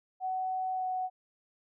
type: tone with pitch glide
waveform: sine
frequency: 749 to 742.5 Hz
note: F#5 to F#5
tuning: +21 to +6 cents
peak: -30 dBFS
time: 0.2-1.1 s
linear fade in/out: 50 ms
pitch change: -15 cents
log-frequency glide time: 0.74-0.85 s
effects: none